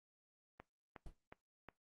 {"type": "click train", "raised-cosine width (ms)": 0.5, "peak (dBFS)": -36, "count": 4, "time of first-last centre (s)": [0.6, 1.687], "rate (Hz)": 2.76}
{"type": "noise with exponential decay", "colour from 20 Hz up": "brown", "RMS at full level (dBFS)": -45, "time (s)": [1.06, 1.17], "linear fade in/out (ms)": 5, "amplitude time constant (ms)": 23}
{"effects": ["noise-tail reverb RT60 0.2 s tail -22 dB re dry", "Opus 32 kbps"]}